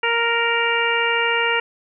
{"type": "harmonic tone", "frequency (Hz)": 466.2, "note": "A#4", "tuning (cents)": 0, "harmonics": [1, 2, 3, 4, 5, 6], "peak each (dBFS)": [-24, -24, -24, -24, -24, -24], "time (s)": [0.03, 1.6], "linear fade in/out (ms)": 5, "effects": []}